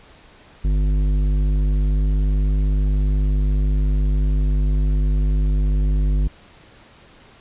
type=tone with tanh clipping; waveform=triangle; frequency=50.1 Hz; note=G1; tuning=38 cents sharp; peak=-17 dBFS; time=0.64-6.28 s; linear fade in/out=10 ms; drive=16 dB; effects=pink hiss -48 dBFS RMS until 7.4 s + resampled to 8000 Hz